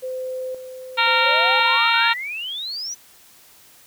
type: tone with tremolo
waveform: sine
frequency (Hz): 514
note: C5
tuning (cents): -31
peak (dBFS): -25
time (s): 0.02-1.78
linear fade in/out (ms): 20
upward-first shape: square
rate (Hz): 0.95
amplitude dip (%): 60
type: harmonic tone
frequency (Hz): 462.3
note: A#4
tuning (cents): -14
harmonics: 2 / 3 / 4 / 5 / 6 / 7 / 8 / 9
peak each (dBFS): -21 / -21 / -26 / -22 / -23 / -28 / -24 / -29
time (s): 0.97-2.14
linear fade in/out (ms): 20
type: exponential sweep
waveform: sine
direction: up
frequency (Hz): 511 to 6060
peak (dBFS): -26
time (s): 1.22-2.95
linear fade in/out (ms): 20
effects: white hiss -50 dBFS RMS until 3.86 s